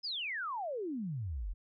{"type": "exponential sweep", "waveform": "sine", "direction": "down", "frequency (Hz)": [5240, 38.89], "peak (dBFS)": -35, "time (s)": [0.03, 1.54], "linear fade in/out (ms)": 20, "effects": []}